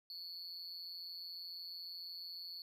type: tone with amplitude modulation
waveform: triangle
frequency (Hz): 4430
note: C#8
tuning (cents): -2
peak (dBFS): -40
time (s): 0.1-2.62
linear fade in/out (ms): 2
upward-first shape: sine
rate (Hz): 174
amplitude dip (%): 95
effects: none